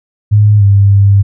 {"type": "tone with pitch glide", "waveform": "sine", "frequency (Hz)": [104.8, 99.72], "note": ["G#2", "G2"], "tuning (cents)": [16, 30], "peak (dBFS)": -3, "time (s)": [0.31, 1.23], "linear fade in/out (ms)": 20, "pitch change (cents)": -86, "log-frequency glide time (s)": [0.58, 0.63], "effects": []}